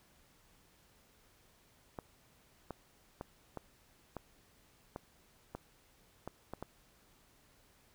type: clicks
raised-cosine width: 1 ms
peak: -27 dBFS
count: 10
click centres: 1.988 / 2.707 / 3.211 / 3.573 / 4.167 / 4.961 / 5.55 / 6.276 / 6.536 / 6.626 s
effects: pink hiss -67 dBFS RMS until 7.94 s